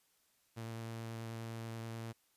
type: tone with vibrato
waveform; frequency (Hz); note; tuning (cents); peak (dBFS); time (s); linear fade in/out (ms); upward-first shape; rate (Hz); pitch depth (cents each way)
sawtooth; 113.9; A#2; -40; -38; 0.56-2.13; 20; triangle; 9.4; 12
effects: white hiss -74 dBFS RMS until 2.36 s + resampled to 32000 Hz